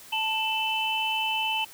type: tone cluster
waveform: sine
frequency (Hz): 881 / 2639 / 3030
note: A5 / E7 / F#7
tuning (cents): +2 / +1 / +40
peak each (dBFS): -29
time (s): 0.12-1.65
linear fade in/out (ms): 10
effects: white hiss -48 dBFS RMS until 1.73 s